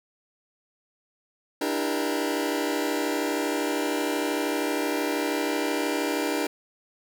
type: chord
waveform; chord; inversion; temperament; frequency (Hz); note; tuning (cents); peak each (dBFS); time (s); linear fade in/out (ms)
sawtooth; E half-diminished seventh; third; just; 296.7 / 329.6 / 395.6 / 474.7; D4 / E4 / G4 / Bb4; +18 / 0 / +16 / +31; -24 / -28 / -27 / -28; 1.61-6.47; 5
effects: none